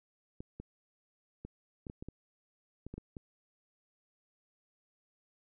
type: clicks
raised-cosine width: 3 ms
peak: -30 dBFS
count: 11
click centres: 0.405 / 0.6 / 1.45 / 1.868 / 1.899 / 2.025 / 2.086 / 2.866 / 2.94 / 2.98 / 3.168 s
effects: none